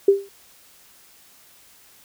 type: tone with exponential decay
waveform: sine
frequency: 396.1 Hz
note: G4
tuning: 18 cents sharp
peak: -7 dBFS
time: 0.08-0.29 s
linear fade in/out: 5 ms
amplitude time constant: 44 ms
effects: white hiss -52 dBFS RMS until 2.04 s